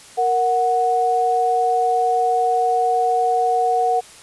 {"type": "tone pair together", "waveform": "sine", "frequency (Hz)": [466.2, 737.5], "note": ["A#4", "F#5"], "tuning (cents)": [0, -6], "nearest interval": "minor sixth", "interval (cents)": 794, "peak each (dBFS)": [-21, -16], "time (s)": [0.17, 4.01], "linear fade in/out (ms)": 20, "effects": ["white hiss -43 dBFS RMS until 4.22 s", "resampled to 24000 Hz"]}